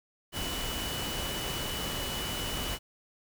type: tone in noise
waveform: sine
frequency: 2960 Hz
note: F#7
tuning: in tune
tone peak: -38 dBFS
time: 0.32-2.79 s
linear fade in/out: 50 ms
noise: pink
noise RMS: -35 dBFS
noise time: 0.32-2.79 s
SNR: -6 dB
effects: none